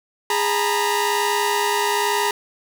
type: tone cluster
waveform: sawtooth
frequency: 411.6 / 913 / 974 Hz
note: G#4 / A#5 / B5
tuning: -16 / -36 / -24 cents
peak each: -19 dBFS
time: 0.3-2.31 s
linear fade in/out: 2 ms
effects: none